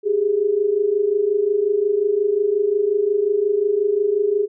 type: tone pair together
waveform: sine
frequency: 390.9 / 416.5 Hz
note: G4 / G#4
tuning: -5 / +5 cents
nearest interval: minor second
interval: 110 cents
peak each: -21 / -17 dBFS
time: 0.03-4.48 s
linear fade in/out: 50 ms
effects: none